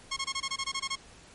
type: tone bursts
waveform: 10% pulse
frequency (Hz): 1084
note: C#6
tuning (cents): -39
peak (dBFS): -21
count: 11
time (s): 0.11-0.957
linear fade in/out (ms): 10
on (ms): 57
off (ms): 22
effects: pink hiss -53 dBFS RMS until 1.34 s + MP3 48 kbps